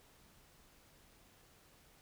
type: silence
effects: pink hiss -65 dBFS RMS until 2.01 s